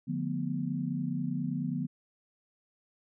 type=chord; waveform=sine; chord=B half-diminished seventh; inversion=first; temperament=just; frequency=148.16 / 177.8 / 222.2 / 246.9 Hz; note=D3 / F3 / A3 / B3; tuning=+16 / +31 / +17 / 0 cents; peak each=-35 / -35 / -40 / -34 dBFS; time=0.07-1.87 s; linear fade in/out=20 ms; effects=none